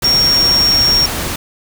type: tone in noise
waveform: sine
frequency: 5550 Hz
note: F8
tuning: 12 cents flat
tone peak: -9 dBFS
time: 0.04-1.06 s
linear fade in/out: 5 ms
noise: pink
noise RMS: -20 dBFS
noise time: 0.02-1.36 s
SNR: +8 dB
effects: none